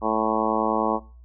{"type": "harmonic tone", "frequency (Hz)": 110, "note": "A2", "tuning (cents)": 0, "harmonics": [2, 3, 4, 5, 6, 7, 8, 9, 10], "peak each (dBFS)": [-29, -29, -29, -29, -29, -29, -29, -29, -29], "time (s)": [0.01, 1], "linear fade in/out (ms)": 50, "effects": ["noise-tail reverb RT60 0.4 s tail -22 dB re dry", "added 60 Hz sine -44 dBFS peak until 1.24 s"]}